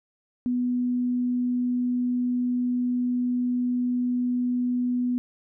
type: tone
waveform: sine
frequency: 246.9 Hz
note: B3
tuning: in tune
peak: -22 dBFS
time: 0.46-5.18 s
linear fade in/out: 0 ms
effects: none